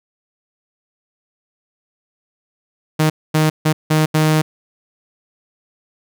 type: tone bursts at uneven times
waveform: sawtooth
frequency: 155.56 Hz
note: D#3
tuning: in tune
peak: -8 dBFS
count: 5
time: 2.99-3.1 / 3.34-3.5 / 3.65-3.73 / 3.9-4.06 / 4.14-4.42 s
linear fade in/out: 10 ms
effects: none